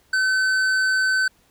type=tone with hard clipping; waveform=sine; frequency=1525 Hz; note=G6; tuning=48 cents flat; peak=-19 dBFS; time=0.13-1.28 s; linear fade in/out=5 ms; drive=9 dB; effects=pink hiss -60 dBFS RMS until 1.5 s